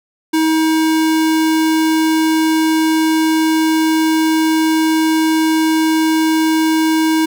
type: tone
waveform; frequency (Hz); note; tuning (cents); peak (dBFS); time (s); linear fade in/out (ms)
square; 318.1; D#4; +38; -12; 0.33-7.26; 10
effects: none